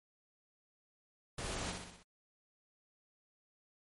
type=noise with echo; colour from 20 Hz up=pink; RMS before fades=-41 dBFS; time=1.38-1.72 s; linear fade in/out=5 ms; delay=62 ms; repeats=5; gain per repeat=-4 dB; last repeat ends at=2.03 s; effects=MP3 48 kbps